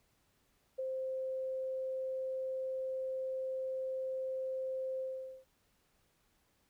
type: tone with ADSR envelope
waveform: sine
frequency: 523.3 Hz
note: C5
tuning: in tune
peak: -33 dBFS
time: 0.78-5.45 s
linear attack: 14 ms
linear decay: 10 ms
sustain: -2 dB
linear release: 450 ms
effects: pink hiss -74 dBFS RMS until 6.69 s